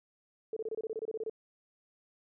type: tone bursts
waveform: sine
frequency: 441 Hz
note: A4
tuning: 4 cents sharp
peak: -33 dBFS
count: 13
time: 0.53-1.297 s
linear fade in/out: 2 ms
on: 35 ms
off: 26 ms
effects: none